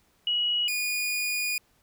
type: tone pair in turn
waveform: sine / sawtooth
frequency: 2913 / 2450 Hz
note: F#7 / D#7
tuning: -28 / -27 cents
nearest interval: minor third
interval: 299 cents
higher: first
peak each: -23 dBFS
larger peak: neither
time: 0.27-0.68 / 0.68-1.58 s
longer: second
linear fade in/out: 2 ms
effects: pink hiss -66 dBFS RMS until 1.82 s